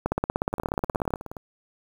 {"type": "two click trains", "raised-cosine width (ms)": 1, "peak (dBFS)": [-9, -22], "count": [19, 17], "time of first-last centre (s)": [[0.06, 1.138], [0.53, 1.368]], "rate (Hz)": [16.7, 19.1], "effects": ["7-bit"]}